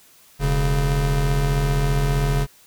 square tone pair together, 41.62 / 140 Hz, E1 / C#3, +17 / +18 cents, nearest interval octave + major sixth, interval 2101 cents, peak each -21 dBFS, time 0.39-2.47 s, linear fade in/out 50 ms, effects white hiss -52 dBFS RMS until 2.66 s

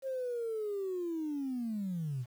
sine linear sweep, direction down, 541 to 116.54 Hz, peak -32 dBFS, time 0.02-2.26 s, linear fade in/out 50 ms, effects tanh soft clip ceiling -30 dBFS + 10-bit

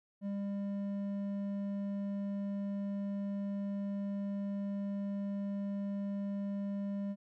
sine tone with hard clipping, 200 Hz, G3, 35 cents sharp, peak -36 dBFS, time 0.21-7.16 s, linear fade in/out 50 ms, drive 6 dB, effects none

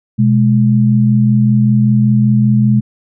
sine tone pair together, 125 / 210.2 Hz, B2 / G#3, +21 / +21 cents, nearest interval major sixth, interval 900 cents, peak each -10 dBFS, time 0.18-2.81 s, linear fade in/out 20 ms, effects none

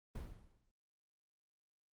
brown noise with exponential decay, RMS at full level -41 dBFS, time 0.15-0.71 s, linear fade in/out 5 ms, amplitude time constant 120 ms, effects Opus 32 kbps

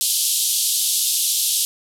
white band-pass noise, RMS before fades -20 dBFS, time 0.01-1.65 s, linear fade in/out 0 ms, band 3100 to 13000 Hz, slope 48 dB/octave, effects none

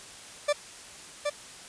40% pulse tone with echo, 587.3 Hz, D5, in tune, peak -21 dBFS, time 0.48-0.53 s, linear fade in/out 10 ms, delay 770 ms, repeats 1, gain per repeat -4 dB, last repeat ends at 1.3 s, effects white hiss -46 dBFS RMS until 1.68 s + resampled to 22050 Hz

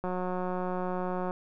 click train, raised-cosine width 1 ms, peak -20 dBFS, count 232, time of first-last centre 0.04-1.309 s, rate 182 Hz, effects none

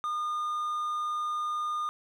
triangle tone, 1217 Hz, D#6, 39 cents flat, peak -27 dBFS, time 0.04-1.89 s, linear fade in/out 0 ms, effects none

